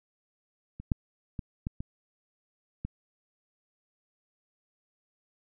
clicks, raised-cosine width 5 ms, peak -28 / -13 / -22 / -19 / -23 / -21 dBFS, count 6, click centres 0.8 / 0.918 / 1.392 / 1.669 / 1.805 / 2.85 s, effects none

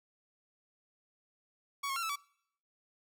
sawtooth tone with pitch steps, 1123 / 1085 / 1368 / 1312 / 1144 Hz, C#6 / C#6 / F6 / E6 / D6, +22 / -37 / -36 / -9 / -46 cents, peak -30 dBFS, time 1.83-2.16 s, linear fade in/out 10 ms, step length 66 ms, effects noise-tail reverb RT60 0.7 s tail -25 dB re dry

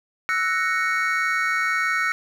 triangle chord, F# dominant seventh, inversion third, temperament equal, 1318.5 / 1480 / 1864.7 / 2217 Hz, E6 / F#6 / A#6 / C#7, 0 / 0 / 0 / 0 cents, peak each -24 dBFS, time 0.29-2.12 s, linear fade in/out 0 ms, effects none

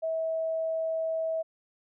sine tone, 647 Hz, E5, 32 cents flat, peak -27 dBFS, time 0.02-1.43 s, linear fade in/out 20 ms, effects none

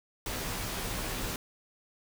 pink noise with comb filter, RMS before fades -35 dBFS, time 0.26-1.36 s, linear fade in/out 2 ms, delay 14 ms, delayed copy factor -0.7, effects none

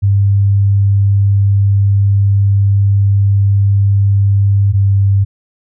sine tone pair in turn, 99.7 / 98.78 Hz, G2 / G2, +30 / +14 cents, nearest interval unison, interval 16 cents, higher first, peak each -7 dBFS, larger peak neither, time 0.02-4.73 / 4.73-5.25 s, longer first, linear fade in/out 20 ms, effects none

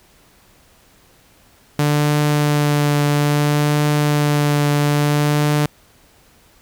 sawtooth tone with vibrato, 147.2 Hz, D3, 4 cents sharp, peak -10 dBFS, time 1.79-5.66 s, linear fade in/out 2 ms, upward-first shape triangle, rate 0.6 Hz, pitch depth 17 cents each way, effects pink hiss -52 dBFS RMS until 6.61 s

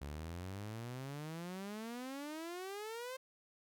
sawtooth exponential sweep, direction up, 69.3 to 529 Hz, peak -39 dBFS, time 0.01-3.17 s, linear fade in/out 10 ms, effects none

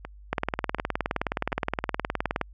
two click trains, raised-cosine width 0.5 ms, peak -10 / -20 dBFS, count 41 / 4, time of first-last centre 0.33-2.413 / 0.05-2.256 s, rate 19.2 / 1.36 Hz, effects added 50 Hz sine -45 dBFS peak until 2.53 s

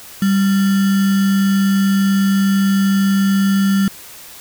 sine tone with sample-and-hold, 196 Hz, G3, in tune, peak -11 dBFS, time 0.22-3.88 s, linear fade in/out 2 ms, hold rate 1575 Hz, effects white hiss -37 dBFS RMS until 4.4 s

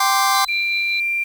sawtooth chord, G suspended fourth, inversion none, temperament just, 784 / 1045.3 / 1176 Hz, G5 / C6 / D6, 0 / -2 / +2 cents, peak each -15 dBFS, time 0-0.45 s, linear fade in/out 5 ms
sine tone with tremolo, 4012 Hz, B7, 26 cents sharp, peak -24 dBFS, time 0.34-1 s, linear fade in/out 2 ms, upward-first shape sine, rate 5.3 Hz, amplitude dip 55%
sine tone, 2372 Hz, D7, 17 cents sharp, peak -18 dBFS, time 0.48-1.24 s, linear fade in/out 10 ms
effects 7-bit

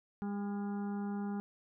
harmonic tone with a mistuned harmonic, 202.4 Hz, G#3, 44 cents flat, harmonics 1 / 2 / 4 / 5 / 6 / 7 / 8, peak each -35 / -46 / -47 / -57 / -57 / -55 / -65 dBFS, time 0.22-1.4 s, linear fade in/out 0 ms, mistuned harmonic 8, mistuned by +46 cents, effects none

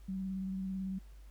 sine tone with vibrato, 190 Hz, F#3, 46 cents sharp, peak -35 dBFS, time 0.08-0.99 s, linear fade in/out 10 ms, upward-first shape triangle, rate 18 Hz, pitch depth 27 cents each way, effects added 50 Hz sine -50 dBFS peak until 1.3 s + pink hiss -68 dBFS RMS until 1.3 s

